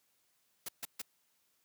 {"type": "noise bursts", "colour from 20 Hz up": "white", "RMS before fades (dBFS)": -40, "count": 3, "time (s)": [0.66, 1.018], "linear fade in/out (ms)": 5, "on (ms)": 26, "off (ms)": 140, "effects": ["white hiss -75 dBFS RMS until 1.64 s", "high-pass 80 Hz 12 dB/octave"]}